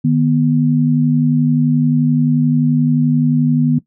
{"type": "tone pair together", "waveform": "sine", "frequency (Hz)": [153.01, 244.5], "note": ["D#3", "B3"], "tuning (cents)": [-29, -17], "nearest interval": "minor sixth", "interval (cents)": 812, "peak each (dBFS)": -13, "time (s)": [0.04, 3.79], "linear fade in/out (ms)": 10, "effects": ["noise-tail reverb RT60 0.1 s tail -17 dB re dry"]}